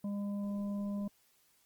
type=harmonic tone; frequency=202.4 Hz; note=G#3; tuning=44 cents flat; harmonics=1 / 3 / 5; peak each=-34 / -47 / -55 dBFS; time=0.04-1.08 s; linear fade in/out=5 ms; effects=white hiss -70 dBFS RMS until 1.65 s + Opus 24 kbps